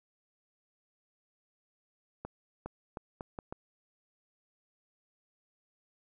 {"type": "accelerating click train", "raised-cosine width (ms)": 1, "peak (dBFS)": -25, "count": 6, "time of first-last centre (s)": [2.25, 3.525], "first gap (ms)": 410, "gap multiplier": 0.76, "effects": []}